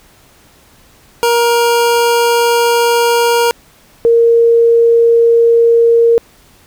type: tone pair in turn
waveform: 25% pulse / sine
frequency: 471.1 / 464.6 Hz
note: A#4 / A#4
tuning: +18 / -6 cents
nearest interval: unison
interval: 24 cents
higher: first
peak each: -5 dBFS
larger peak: neither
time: 1.23-3.51 / 4.05-6.18 s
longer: first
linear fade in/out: 0 ms
effects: pink hiss -46 dBFS RMS until 6.66 s